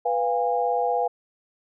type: chord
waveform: sine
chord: F diminished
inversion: second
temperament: equal with one note detuned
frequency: 493.9 / 698.5 / 814.9 Hz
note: Cb5 / F5 / Ab5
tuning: 0 / 0 / -33 cents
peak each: -25 dBFS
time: 0.05-1.08 s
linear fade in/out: 10 ms
effects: none